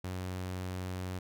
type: tone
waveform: sawtooth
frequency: 92 Hz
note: F#2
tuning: 9 cents flat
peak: -32 dBFS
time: 0.04-1.19 s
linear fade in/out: 5 ms
effects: none